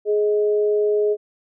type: tone pair together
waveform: sine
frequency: 419.1 / 627.9 Hz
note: G#4 / D#5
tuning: +16 / +16 cents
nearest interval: perfect fifth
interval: 700 cents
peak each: -16 / -27 dBFS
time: 0.05-1.17 s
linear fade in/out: 50 ms
effects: none